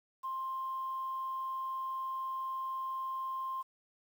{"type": "tone", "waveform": "sine", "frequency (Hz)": 1054, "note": "C6", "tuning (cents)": 12, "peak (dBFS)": -34, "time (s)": [0.23, 3.63], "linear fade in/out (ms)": 20, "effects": ["tanh soft clip ceiling -30 dBFS", "10-bit"]}